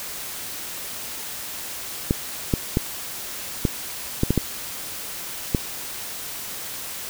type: clicks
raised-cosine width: 3 ms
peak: -5 dBFS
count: 8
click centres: 2.109 / 2.538 / 2.771 / 3.652 / 4.234 / 4.306 / 4.377 / 5.548 s
effects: white hiss -33 dBFS RMS until 7.09 s